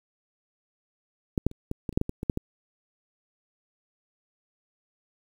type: clicks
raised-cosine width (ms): 3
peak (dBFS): -11 / -8 / -30 / -17 / -17 / -29 / -7 / -12 / -17 / -19 / -9 / -15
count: 12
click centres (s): 1.378 / 1.466 / 1.514 / 1.714 / 1.892 / 1.927 / 1.975 / 2.014 / 2.094 / 2.231 / 2.298 / 2.374
effects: 8-bit